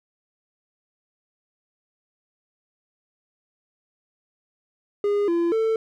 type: tone with pitch steps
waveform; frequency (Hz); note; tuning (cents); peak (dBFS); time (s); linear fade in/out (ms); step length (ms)
triangle; 409.1 / 340.3 / 445.4; G#4 / F4 / A4; -26 / -45 / +21; -17; 5.04-5.76; 2; 240
effects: none